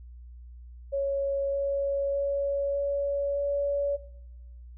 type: tone with pitch steps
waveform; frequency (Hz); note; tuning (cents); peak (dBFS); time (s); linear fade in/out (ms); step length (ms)
sine; 554.4 / 557.6 / 560.8 / 564.1 / 567.4; C#5 / C#5 / C#5 / C#5 / C#5; 0 / +10 / +20 / +30 / +40; -25; 0.92-3.97; 20; 610
effects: noise-tail reverb RT60 0.9 s tail -18 dB re dry + added 60 Hz sine -43 dBFS peak until 4.77 s